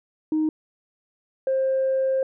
sine tone pair in turn, 311.1 / 529.9 Hz, D#4 / C5, 0 / +22 cents, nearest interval major sixth, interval 922 cents, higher second, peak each -18 dBFS, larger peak neither, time 0.32-0.49 / 1.47-2.23 s, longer second, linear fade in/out 2 ms, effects tanh soft clip ceiling -16 dBFS

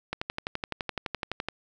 click train, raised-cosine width 0.3 ms, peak -14 dBFS, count 17, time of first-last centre 0.13-1.486 s, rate 11.8 Hz, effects none

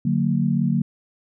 sine chord, D augmented, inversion none, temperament just, 146.83 / 183.54 / 229.4 Hz, D3 / F#3 / A#3, 0 / -14 / -28 cents, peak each -22 / -22 / -22 dBFS, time 0.05-0.82 s, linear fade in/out 5 ms, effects none

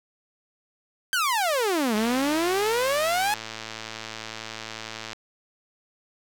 sawtooth exponential two-way sweep, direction down then up, 1593 to 207.7 to 861 Hz, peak -18 dBFS, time 1.13-3.34 s, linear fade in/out 0 ms, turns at 1.95 s
click train, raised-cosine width 0.2 ms, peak -17 dBFS, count 353, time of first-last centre 1.96-5.131 s, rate 111 Hz
effects none

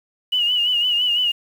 sine tone with vibrato, 2911 Hz, F#7, 29 cents flat, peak -16 dBFS, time 0.32-1.32 s, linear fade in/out 10 ms, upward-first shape sine, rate 5.9 Hz, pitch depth 58 cents each way, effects 7-bit

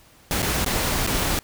pink noise with dropouts, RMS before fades -23 dBFS, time 0.31-1.39 s, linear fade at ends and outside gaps 1 ms, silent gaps 0.421-0.427 / 0.646-0.662 / 1.066-1.073 s, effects pink hiss -53 dBFS RMS until 1.43 s

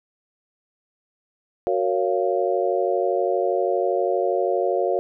sine chord, Gb major seventh, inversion none, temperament just, 370 / 462.5 / 555 / 693.7 Hz, Gb4 / Bb4 / Db5 / F5, 0 / -14 / +2 / -12 cents, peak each -24 / -25 / -24 / -25 dBFS, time 1.67-4.99 s, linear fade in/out 0 ms, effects none

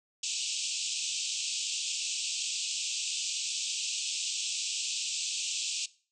white band-pass noise, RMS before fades -34 dBFS, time 0.23-5.86 s, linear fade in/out 5 ms, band 2500 to 8100 Hz, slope 96 dB/octave, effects noise-tail reverb RT60 0.4 s tail -20 dB re dry

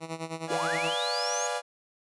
10% pulse tone with tremolo, 162.7 Hz, E3, 22 cents flat, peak -23 dBFS, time 0-0.95 s, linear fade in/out 50 ms, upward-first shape sine, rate 9.6 Hz, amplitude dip 80%
30% pulse chord, B diminished seventh, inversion none, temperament equal, 493.9 / 587.3 / 698.5 / 830.6 Hz, B4 / D5 / F5 / Ab5, 0 / 0 / 0 / 0 cents, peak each -32 dBFS, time 0.47-1.62 s, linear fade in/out 50 ms
sine linear sweep, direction up, 280 to 6780 Hz, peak -31 dBFS, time 0.5-1.47 s, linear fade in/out 5 ms
effects resampled to 24000 Hz

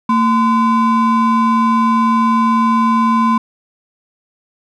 triangle ring-modulated tone, 626 Hz, D#5, 10 cents sharp, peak -5 dBFS, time 0.09-3.38 s, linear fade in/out 5 ms, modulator 399 Hz, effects none

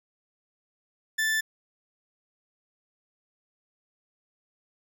40% pulse tone, 1760 Hz, A6, in tune, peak -23 dBFS, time 1.18-1.41 s, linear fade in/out 10 ms, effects none

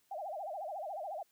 sine tone with vibrato, 698.5 Hz, F5, in tune, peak -38 dBFS, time 0.11-1.23 s, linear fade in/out 5 ms, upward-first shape sine, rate 14 Hz, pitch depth 260 cents each way, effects white hiss -73 dBFS RMS until 1.31 s

